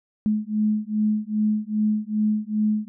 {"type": "beating tone pair", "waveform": "sine", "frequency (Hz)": [212, 214.5], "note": ["G#3", "A3"], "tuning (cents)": [36, -44], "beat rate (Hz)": 2.5, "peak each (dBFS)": [-23, -23], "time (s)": [0.26, 2.88], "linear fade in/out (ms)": 0, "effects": []}